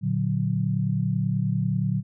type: chord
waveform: sine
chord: Bb augmented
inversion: none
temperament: equal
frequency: 116.54 / 146.83 / 185 Hz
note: Bb2 / D3 / F#3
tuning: 0 / 0 / 0 cents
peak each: -26 dBFS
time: 0.01-2.03 s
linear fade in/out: 50 ms
effects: none